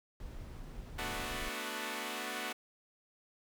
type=noise; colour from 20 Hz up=brown; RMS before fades=-45 dBFS; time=0.2-1.49 s; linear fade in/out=2 ms
type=chord; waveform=5% pulse; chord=B minor seventh; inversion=third; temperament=equal; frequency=220 / 246.9 / 293.7 / 370 Hz; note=A3 / B3 / D4 / F#4; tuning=0 / 0 / 0 / 0 cents; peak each=-32 dBFS; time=0.98-2.53 s; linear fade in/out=10 ms
effects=none